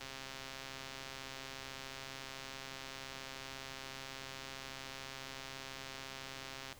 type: click train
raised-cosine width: 0.2 ms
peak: -28 dBFS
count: 901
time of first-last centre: 0.01-6.726 s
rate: 134 Hz
effects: pink hiss -58 dBFS RMS until 6.79 s